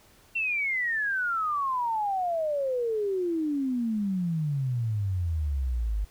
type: exponential sweep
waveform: sine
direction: down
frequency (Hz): 2736 to 49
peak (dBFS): -25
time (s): 0.35-6.05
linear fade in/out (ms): 10
effects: pink hiss -58 dBFS RMS until 6.1 s